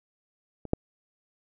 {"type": "clicks", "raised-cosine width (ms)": 2, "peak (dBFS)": [-25, -9], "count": 2, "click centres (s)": [0.653, 0.734], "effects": []}